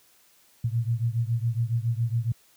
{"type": "beating tone pair", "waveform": "sine", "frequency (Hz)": [113.8, 121], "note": ["A#2", "B2"], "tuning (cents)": [-41, -35], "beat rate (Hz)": 7.2, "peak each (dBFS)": [-25, -27], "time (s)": [0.64, 2.32], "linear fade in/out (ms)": 5, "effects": ["white hiss -60 dBFS RMS until 2.56 s", "high-pass 60 Hz 12 dB/octave"]}